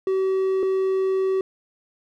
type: tone pair in turn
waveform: triangle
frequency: 381.1 / 381.1 Hz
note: G4 / G4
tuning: -49 / -49 cents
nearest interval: unison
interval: 0 cents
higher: neither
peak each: -17 dBFS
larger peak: neither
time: 0.07-0.63 / 0.63-1.41 s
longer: second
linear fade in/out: 2 ms
effects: none